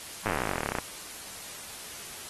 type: slowing click train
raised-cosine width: 0.5 ms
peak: -14 dBFS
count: 29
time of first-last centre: 0.26-0.786 s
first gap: 9 ms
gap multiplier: 1.05
effects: white hiss -42 dBFS RMS until 2.29 s + AAC 32 kbps